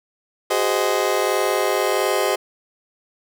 30% pulse chord, Ab dominant seventh, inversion third, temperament just, 373.8 / 415.3 / 519.1 / 623 Hz, Gb4 / Ab4 / C5 / Eb5, +18 / 0 / -14 / +2 cents, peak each -21 dBFS, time 0.5-2.36 s, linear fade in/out 10 ms, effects none

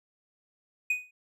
triangle tone with exponential decay, 2489 Hz, D#7, in tune, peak -20 dBFS, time 0.9-1.11 s, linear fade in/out 5 ms, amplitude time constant 45 ms, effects none

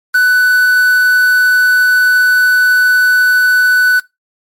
triangle tone with quantisation, 1494 Hz, F#6, 16 cents sharp, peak -4 dBFS, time 0.14-4 s, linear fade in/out 10 ms, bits 4, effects noise-tail reverb RT60 0.2 s tail -22 dB re dry + MP3 64 kbps

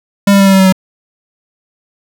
square tone with pitch steps, 200 / 197.93 / 195.88 / 193.86 / 191.85 / 189.87 / 187.9 Hz, G3 / G3 / G3 / G3 / G3 / F#3 / F#3, +35 / +17 / -1 / -19 / -37 / +45 / +27 cents, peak -5 dBFS, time 0.27-0.725 s, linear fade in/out 5 ms, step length 65 ms, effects none

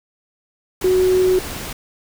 sine tone in noise, 370 Hz, F#4, in tune, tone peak -12 dBFS, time 0.84-1.39 s, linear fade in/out 5 ms, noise pink, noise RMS -29 dBFS, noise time 0.81-1.73 s, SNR +14 dB, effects none

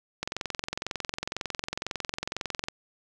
click train, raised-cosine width 0.2 ms, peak -13 dBFS, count 55, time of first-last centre 0.23-2.685 s, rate 22 Hz, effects none

